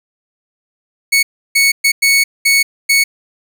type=tone bursts at uneven times; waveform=sawtooth; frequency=2217 Hz; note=C#7; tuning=in tune; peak=-5 dBFS; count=6; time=1.12-1.23 / 1.55-1.72 / 1.84-1.92 / 2.02-2.24 / 2.45-2.63 / 2.89-3.04 s; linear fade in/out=10 ms; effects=none